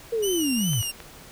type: linear sweep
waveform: sine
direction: down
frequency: 473.3 to 95.2 Hz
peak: -22 dBFS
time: 0.12-0.82 s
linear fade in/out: 10 ms
type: tone with vibrato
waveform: 15% pulse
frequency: 2908 Hz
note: F#7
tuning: 31 cents flat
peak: -20 dBFS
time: 0.22-0.92 s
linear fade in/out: 20 ms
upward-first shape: sine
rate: 2.5 Hz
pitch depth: 83 cents each way
type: clicks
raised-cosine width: 0.3 ms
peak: -24 dBFS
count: 3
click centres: 0.733 / 0.828 / 1.003 s
effects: pink hiss -46 dBFS RMS until 1.31 s